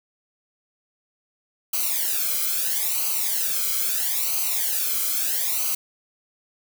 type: noise with flanger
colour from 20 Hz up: blue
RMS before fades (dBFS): -24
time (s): 1.73-5.75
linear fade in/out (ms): 5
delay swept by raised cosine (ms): 0.56 to 1.11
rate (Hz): 0.76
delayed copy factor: -0.9
effects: none